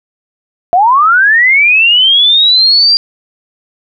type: linear sweep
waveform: sine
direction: up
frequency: 670 to 4793 Hz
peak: -4 dBFS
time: 0.73-2.97 s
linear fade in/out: 0 ms
effects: none